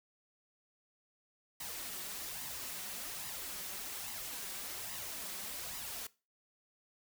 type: noise with flanger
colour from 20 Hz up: white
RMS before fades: -43 dBFS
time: 1.6-6.07 s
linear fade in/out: 5 ms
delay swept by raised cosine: 1 to 5.4 ms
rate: 1.2 Hz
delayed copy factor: +0.55
effects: noise-tail reverb RT60 0.3 s tail -20 dB re dry